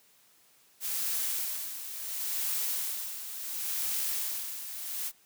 blue noise with tremolo, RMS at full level -31 dBFS, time 0.8-5.12 s, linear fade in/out 50 ms, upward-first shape sine, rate 0.71 Hz, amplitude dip 65%, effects white hiss -63 dBFS RMS until 5.25 s + high-pass 100 Hz 12 dB/octave

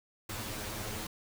pink noise with comb filter, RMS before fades -39 dBFS, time 0.29-1.07 s, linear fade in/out 5 ms, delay 9.4 ms, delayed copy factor +1, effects none

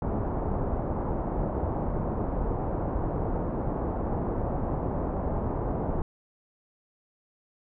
pink low-pass noise, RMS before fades -29 dBFS, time 0.02-6.02 s, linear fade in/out 2 ms, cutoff 930 Hz, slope 24 dB/octave, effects none

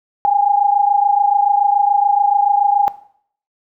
sine tone pair together, 807 / 834 Hz, G#5 / G#5, -50 / +7 cents, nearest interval minor second, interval 57 cents, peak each -13 / -16 dBFS, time 0.25-2.88 s, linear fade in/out 0 ms, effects noise-tail reverb RT60 0.6 s tail -17 dB re dry

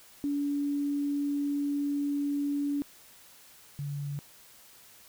sine tone pair in turn, 286.2 / 143.1 Hz, D4 / D3, -45 / -45 cents, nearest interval octave, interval 1200 cents, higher first, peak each -27 / -32 dBFS, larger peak first, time 0.24-2.82 / 3.79-4.19 s, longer first, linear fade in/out 0 ms, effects white hiss -55 dBFS RMS until 5.08 s

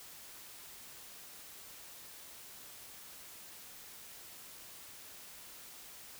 silence, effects white hiss -52 dBFS RMS until 6.19 s

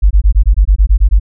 sine tone bursts, 49 Hz, G1, in tune, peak -3 dBFS, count 11, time 0.02-1.198 s, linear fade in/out 20 ms, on 88 ms, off 21 ms, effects none

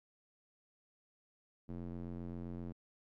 square tone with band-pass filter, 43.81 Hz, F1, 6 cents sharp, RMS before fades -44 dBFS, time 1.68-2.73 s, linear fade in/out 20 ms, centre 230 Hz, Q 1.2, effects none

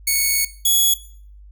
5% pulse tone pair in turn, 2217 / 3375 Hz, C#7 / G#7, 0 / +27 cents, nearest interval perfect fifth, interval 727 cents, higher second, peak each -6 / -6 dBFS, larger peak neither, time 0.07-0.45 / 0.65-0.94 s, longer first, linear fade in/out 5 ms, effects noise-tail reverb RT60 0.5 s tail -17 dB re dry + added 50 Hz sine -40 dBFS peak until 1.51 s

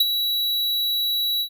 square tone with ADSR envelope, 3910 Hz, B7, 18 cents flat, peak -13 dBFS, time 0-1.49 s, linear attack 6 ms, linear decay 31 ms, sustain -8 dB, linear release 82 ms, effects none

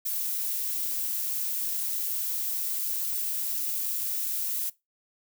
violet noise, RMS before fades -30 dBFS, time 0.05-4.7 s, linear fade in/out 10 ms, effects noise-tail reverb RT60 0.2 s tail -20 dB re dry

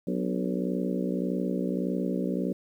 harmonic tone with a mistuned harmonic, 61.7 Hz, B1, 1 cent flat, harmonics 3 / 4 / 5 / 6 / 7 / 8 / 9, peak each -30 / -32 / -34 / -36 / -37 / -38 / -39 dBFS, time 0.07-2.53 s, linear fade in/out 5 ms, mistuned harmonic 5, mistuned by -60 cents, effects 10-bit

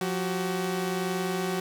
sawtooth tone pair together, 178.91 / 379.1 Hz, F3 / F#4, +42 / +42 cents, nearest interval octave + minor second, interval 1300 cents, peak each -26 dBFS, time 0.01-1.6 s, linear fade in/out 2 ms, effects none

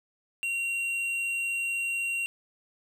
triangle tone with tanh clipping, 2752 Hz, F7, 26 cents flat, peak -29 dBFS, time 0.43-2.26 s, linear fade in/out 0 ms, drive 12 dB, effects none

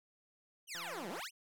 15% pulse exponential two-way sweep, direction down then up, 3221 to 162.1 to 3221 Hz, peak -35 dBFS, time 0.67-1.31 s, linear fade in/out 50 ms, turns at 1.09 s
click train, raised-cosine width 0.5 ms, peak -37 dBFS, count 77, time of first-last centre 0.75-1.194 s, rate 171 Hz
effects none

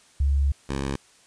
sine / 10% pulse tone pair in turn, 69.8 / 68.48 Hz, C#2 / C#2, +13 / -20 cents, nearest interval unison, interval 33 cents, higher first, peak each -18 dBFS, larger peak neither, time 0.2-0.52 / 0.69-0.96 s, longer first, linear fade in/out 5 ms, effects white hiss -56 dBFS RMS until 1.26 s + resampled to 22050 Hz

